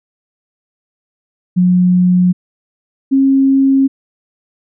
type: tone pair in turn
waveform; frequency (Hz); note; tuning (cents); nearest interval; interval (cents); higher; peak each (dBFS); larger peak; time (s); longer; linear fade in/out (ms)
sine; 180.4 / 270.3; F#3 / C#4; -44 / -44; perfect fifth; 700; second; -7; neither; 1.56-2.33 / 3.11-3.88; neither; 20
effects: none